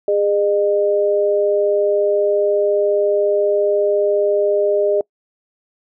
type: tone pair together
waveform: sine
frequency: 408.8 / 608 Hz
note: G#4 / D#5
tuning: -27 / -40 cents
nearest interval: perfect fifth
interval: 687 cents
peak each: -16 dBFS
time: 0.08-5.01 s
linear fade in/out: 2 ms
effects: noise-tail reverb RT60 0.1 s tail -25 dB re dry